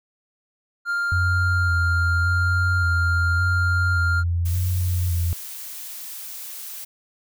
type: tone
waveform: triangle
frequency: 1399 Hz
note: F6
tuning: 3 cents sharp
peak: -19 dBFS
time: 0.85-4.24 s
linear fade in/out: 50 ms
type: tone with vibrato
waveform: sine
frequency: 87.8 Hz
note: F2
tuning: 10 cents sharp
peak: -19 dBFS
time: 1.12-5.33 s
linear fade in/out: 0 ms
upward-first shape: square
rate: 0.88 Hz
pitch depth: 40 cents each way
type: noise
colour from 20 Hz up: blue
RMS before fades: -35 dBFS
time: 4.45-6.85 s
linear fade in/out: 10 ms
effects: none